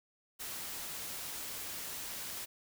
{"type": "noise", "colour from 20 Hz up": "white", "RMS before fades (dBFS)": -42, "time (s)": [0.39, 2.46], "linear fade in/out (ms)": 20, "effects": []}